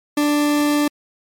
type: tone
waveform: 40% pulse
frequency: 294.1 Hz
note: D4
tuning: 3 cents sharp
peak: -14 dBFS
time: 0.17-0.88 s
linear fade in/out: 5 ms
effects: MP3 64 kbps